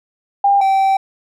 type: tone pair in turn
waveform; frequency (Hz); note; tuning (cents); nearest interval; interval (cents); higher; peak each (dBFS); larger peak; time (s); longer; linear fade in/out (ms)
sine / triangle; 800 / 775.4; G5 / G5; +35 / -19; minor second; 54; first; -9; neither; 0.44-0.61 / 0.61-0.97; second; 5
effects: none